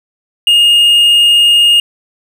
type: tone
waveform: triangle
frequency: 2844 Hz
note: F7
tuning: 31 cents sharp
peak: -3 dBFS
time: 0.47-1.8 s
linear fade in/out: 2 ms
effects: none